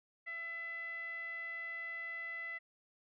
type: tone with low-pass filter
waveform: 10% pulse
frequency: 669 Hz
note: E5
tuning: 25 cents sharp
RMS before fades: -43 dBFS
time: 0.26-2.59 s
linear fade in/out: 20 ms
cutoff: 2000 Hz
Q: 9.5
effects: none